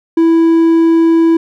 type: tone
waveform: triangle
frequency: 329.6 Hz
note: E4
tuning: in tune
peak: -4 dBFS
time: 0.17-1.37 s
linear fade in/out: 5 ms
effects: none